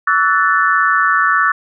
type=chord; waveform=sine; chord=F# minor seventh; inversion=second; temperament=equal with one note detuned; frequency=1135.3 / 1318.5 / 1480 / 1760 Hz; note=C#6 / E6 / F#6 / A6; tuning=+41 / 0 / 0 / 0 cents; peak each=-16 dBFS; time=0.07-1.52 s; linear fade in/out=5 ms; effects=none